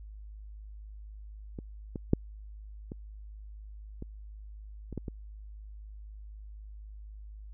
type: clicks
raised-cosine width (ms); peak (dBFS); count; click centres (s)
3; -25 / -22 / -9 / -25 / -27 / -28 / -21 / -24; 8; 1.588 / 1.958 / 2.134 / 2.919 / 4.024 / 4.927 / 4.977 / 5.082
effects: added 52 Hz sine -43 dBFS peak until 7.53 s